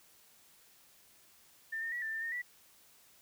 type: tone with pitch steps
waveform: sine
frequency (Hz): 1793 / 1825 / 1929 / 1777 / 1790 / 1836 / 1955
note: A6 / A#6 / B6 / A6 / A6 / A#6 / B6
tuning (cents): +32 / -37 / -41 / +17 / +29 / -27 / -18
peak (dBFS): -35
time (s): 1.72-2.42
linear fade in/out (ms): 10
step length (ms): 100
effects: white hiss -63 dBFS RMS until 3.21 s